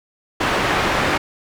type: low-pass noise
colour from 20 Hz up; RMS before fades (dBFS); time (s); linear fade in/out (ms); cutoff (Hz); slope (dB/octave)
white; -19; 0.4-1.18; 10; 1800; 12
effects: none